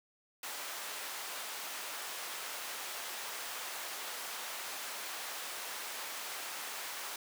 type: high-pass noise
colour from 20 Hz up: pink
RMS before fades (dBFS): -42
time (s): 0.43-7.16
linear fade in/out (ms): 2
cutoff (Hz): 790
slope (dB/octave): 12
effects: none